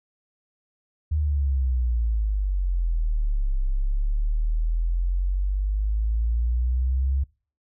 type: exponential two-way sweep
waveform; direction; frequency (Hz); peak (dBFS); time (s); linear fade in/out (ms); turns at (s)
sine; down then up; 77.78 to 32.7 to 68.5; -20; 1.11-7.24; 10; 3.6
effects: noise-tail reverb RT60 0.4 s tail -24 dB re dry